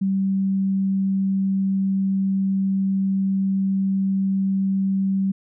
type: tone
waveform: sine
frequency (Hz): 193.4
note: G3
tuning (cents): -23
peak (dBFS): -18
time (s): 0.01-5.32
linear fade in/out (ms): 10
effects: none